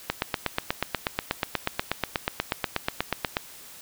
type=click train; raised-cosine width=0.3 ms; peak=-7 dBFS; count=28; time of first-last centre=0.1-3.369 s; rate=8.26 Hz; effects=white hiss -46 dBFS RMS until 3.81 s